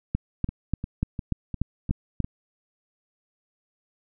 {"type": "two click trains", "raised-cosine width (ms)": 5, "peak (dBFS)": [-18, -11], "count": [6, 8], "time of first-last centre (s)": [[0.49, 2.244], [0.15, 2.203]], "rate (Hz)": [2.85, 3.41], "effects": []}